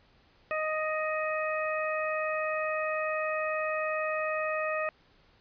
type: harmonic tone with a mistuned harmonic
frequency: 622.3 Hz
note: D#5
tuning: in tune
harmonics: 1 / 2 / 3 / 4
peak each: -31 / -34 / -36 / -37 dBFS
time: 0.51-4.89 s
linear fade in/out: 0 ms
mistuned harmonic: 4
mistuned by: +28 cents
effects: pink hiss -63 dBFS RMS until 5.4 s + resampled to 11025 Hz